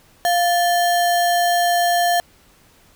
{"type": "tone with sample-and-hold", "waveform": "sine", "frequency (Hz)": 698.5, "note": "F5", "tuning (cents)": 0, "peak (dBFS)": -14, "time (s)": [0.25, 2.2], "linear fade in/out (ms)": 0, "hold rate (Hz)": 2450, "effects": ["pink hiss -53 dBFS RMS until 2.95 s"]}